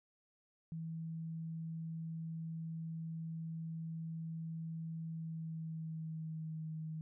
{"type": "tone with pitch glide", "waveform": "sine", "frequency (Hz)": [162.7, 157.98], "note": ["E3", "D#3"], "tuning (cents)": [-22, 27], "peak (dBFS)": -40, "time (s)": [0.72, 7.01], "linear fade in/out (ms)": 0, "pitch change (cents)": -51, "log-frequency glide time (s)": [5.06, 6.69], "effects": []}